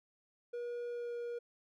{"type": "tone with pitch glide", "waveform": "triangle", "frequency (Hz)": [480, 476.1], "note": ["B4", "A#4"], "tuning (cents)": [-49, 37], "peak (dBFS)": -36, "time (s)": [0.53, 1.39], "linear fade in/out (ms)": 10, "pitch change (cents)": -14, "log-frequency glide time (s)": [0.89, 1.14], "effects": []}